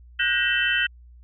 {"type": "tone cluster", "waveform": "sine", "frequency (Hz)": [1464, 1589, 1896, 2658, 3067], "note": ["F#6", "G6", "A#6", "E7", "G7"], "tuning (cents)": [-19, 23, 29, 14, -38], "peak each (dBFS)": -26, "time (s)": [0.19, 0.87], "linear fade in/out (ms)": 10, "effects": ["added 60 Hz sine -45 dBFS peak until 1.23 s"]}